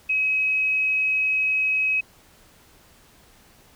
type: tone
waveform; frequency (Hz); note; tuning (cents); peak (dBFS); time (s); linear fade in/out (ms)
sine; 2548; D#7; +41; -19; 0.09-2.01; 10
effects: pink hiss -54 dBFS RMS until 3.75 s